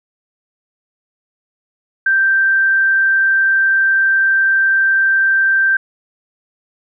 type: tone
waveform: sine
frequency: 1568 Hz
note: G6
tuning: in tune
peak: -10 dBFS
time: 2.06-5.77 s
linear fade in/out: 5 ms
effects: none